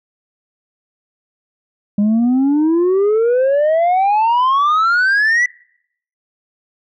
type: exponential sweep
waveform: sine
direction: up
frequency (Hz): 201.4 to 1996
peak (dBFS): -8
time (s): 1.98-5.46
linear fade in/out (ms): 5
effects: noise-tail reverb RT60 0.7 s tail -26 dB re dry + tanh soft clip ceiling -10 dBFS